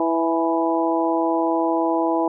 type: harmonic tone with a mistuned harmonic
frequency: 164.81 Hz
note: E3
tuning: in tune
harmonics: 2 / 3 / 4 / 5 / 6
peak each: -21 / -27 / -24 / -25 / -26 dBFS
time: 0-2.28 s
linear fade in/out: 2 ms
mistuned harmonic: 5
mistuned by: +22 cents
effects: none